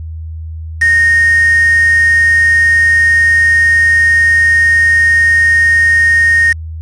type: tone with quantisation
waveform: sine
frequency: 1851 Hz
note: A#6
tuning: 13 cents flat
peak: -6 dBFS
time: 0.81-6.53 s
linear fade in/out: 10 ms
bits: 3
effects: added 80 Hz sine -21 dBFS peak until 6.81 s + resampled to 22050 Hz